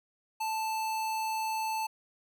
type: tone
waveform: square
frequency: 880 Hz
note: A5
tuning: in tune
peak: -31 dBFS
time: 0.4-1.87 s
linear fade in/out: 10 ms
effects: none